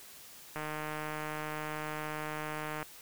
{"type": "click train", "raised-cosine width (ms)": 0.5, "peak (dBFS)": -23, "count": 348, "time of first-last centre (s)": [0.56, 2.828], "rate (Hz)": 153, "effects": ["white hiss -52 dBFS RMS until 3.01 s"]}